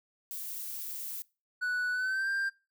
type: noise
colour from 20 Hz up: violet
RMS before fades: -39 dBFS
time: 0.31-1.22 s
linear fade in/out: 0 ms
type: tone with pitch glide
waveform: triangle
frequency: 1480 to 1586.2 Hz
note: F#6 to G6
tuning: 0 to +20 cents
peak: -27 dBFS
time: 1.61-2.5 s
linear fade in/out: 20 ms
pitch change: +120 cents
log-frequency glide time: 1.92-2.29 s
effects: noise-tail reverb RT60 0.3 s tail -23 dB re dry